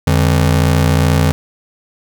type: ring-modulated tone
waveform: 35% pulse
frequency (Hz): 116.54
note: A#2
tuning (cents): 0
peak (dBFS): -5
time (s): 0.07-1.32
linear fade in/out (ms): 0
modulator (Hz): 31.3
effects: none